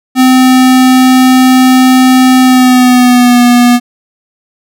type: tone with pitch glide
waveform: square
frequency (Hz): 257.1 to 243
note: C4 to B3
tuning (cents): -30 to -28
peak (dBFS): -3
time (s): 0.15-3.8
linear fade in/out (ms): 50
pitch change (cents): -98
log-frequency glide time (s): 2.41-3.42
effects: none